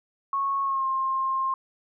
sine tone with pitch glide, 1100 to 1061.9 Hz, C#6 to C6, -14 to +25 cents, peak -23 dBFS, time 0.33-1.54 s, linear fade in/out 2 ms, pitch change -61 cents, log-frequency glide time 0.63-0.86 s, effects none

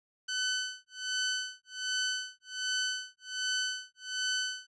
15% pulse tone with tremolo, 1510 Hz, F#6, 35 cents sharp, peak -22 dBFS, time 0.28-4.67 s, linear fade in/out 10 ms, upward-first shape sine, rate 1.3 Hz, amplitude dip 100%, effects resampled to 22050 Hz

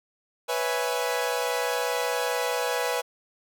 sawtooth chord, C# minor seventh, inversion third, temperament equal, 493.9 / 554.4 / 659.3 / 830.6 Hz, B4 / C#5 / E5 / G#5, 0 / 0 / 0 / 0 cents, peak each -24 / -29 / -29 / -28 dBFS, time 0.48-3.02 s, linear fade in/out 20 ms, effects none

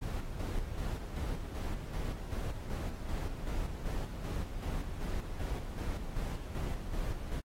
brown noise with tremolo, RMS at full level -35 dBFS, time 0.01-7.41 s, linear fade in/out 20 ms, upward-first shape square, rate 2.6 Hz, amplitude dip 45%, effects AAC 48 kbps

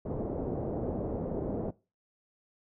white low-pass noise, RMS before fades -34 dBFS, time 0.05-1.71 s, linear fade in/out 10 ms, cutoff 560 Hz, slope 24 dB/octave, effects noise-tail reverb RT60 0.3 s tail -21 dB re dry

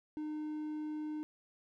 triangle tone, 305 Hz, D#4, 34 cents flat, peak -35 dBFS, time 0.17-1.23 s, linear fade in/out 0 ms, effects none

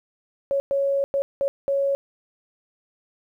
sine tone bursts at uneven times, 554.4 Hz, C#5, in tune, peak -19 dBFS, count 5, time 0.51-0.6 / 0.71-1.04 / 1.14-1.22 / 1.41-1.48 / 1.68-1.95 s, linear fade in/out 0 ms, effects 10-bit

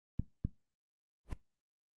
clicks, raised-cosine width 5 ms, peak -21 dBFS, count 2, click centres 0.196 / 0.45 s
brown noise with exponential growth, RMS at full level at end -34 dBFS, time 1.25-1.33 s, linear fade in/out 1 ms, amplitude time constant 16 ms
effects noise-tail reverb RT60 0.2 s tail -18 dB re dry + Opus 32 kbps

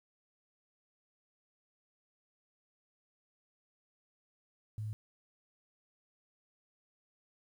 sine tone, 107.4 Hz, A2, 41 cents flat, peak -36 dBFS, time 4.78-4.93 s, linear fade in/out 0 ms, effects 11-bit

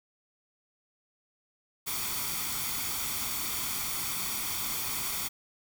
white noise with comb filter, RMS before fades -33 dBFS, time 1.86-5.29 s, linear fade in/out 20 ms, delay 0.88 ms, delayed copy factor +0.6, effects none

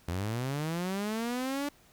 sawtooth linear sweep, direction up, 81.7 to 291.5 Hz, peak -27 dBFS, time 0.08-1.69 s, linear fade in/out 5 ms, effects pink hiss -61 dBFS RMS until 1.92 s

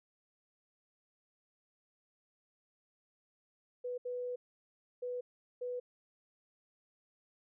sine tone bursts at uneven times, 493.9 Hz, B4, in tune, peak -36 dBFS, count 4, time 3.84-3.98 / 4.05-4.36 / 5.02-5.21 / 5.61-5.8 s, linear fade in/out 10 ms, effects none

